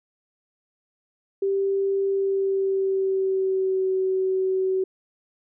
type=tone with pitch glide; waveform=sine; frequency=392 to 377.6 Hz; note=G4 to F#4; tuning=0 to +35 cents; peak=-20 dBFS; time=1.42-4.84 s; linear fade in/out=5 ms; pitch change=-65 cents; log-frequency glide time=2.08-3.89 s; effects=none